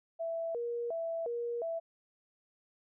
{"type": "tone with vibrato", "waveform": "sine", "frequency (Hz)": 560, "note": "C#5", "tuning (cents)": 18, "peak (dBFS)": -33, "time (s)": [0.19, 1.8], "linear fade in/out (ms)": 20, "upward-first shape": "square", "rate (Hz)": 1.4, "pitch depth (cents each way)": 290, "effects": []}